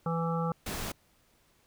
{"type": "harmonic tone", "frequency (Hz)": 166, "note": "E3", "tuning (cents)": 12, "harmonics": [1, 3, 5, 7, 8], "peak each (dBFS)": [-30, -35, -37, -38, -39], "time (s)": [0.06, 0.52], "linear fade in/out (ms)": 2}
{"type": "noise", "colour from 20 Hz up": "pink", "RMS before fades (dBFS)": -36, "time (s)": [0.66, 0.92], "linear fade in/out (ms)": 5}
{"effects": ["pink hiss -67 dBFS RMS until 1.66 s"]}